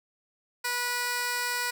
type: tone with high-pass filter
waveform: 15% pulse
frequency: 488.4 Hz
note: B4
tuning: 19 cents flat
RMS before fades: -30 dBFS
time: 0.64-1.71 s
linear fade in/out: 10 ms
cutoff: 1200 Hz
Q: 0.52
effects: none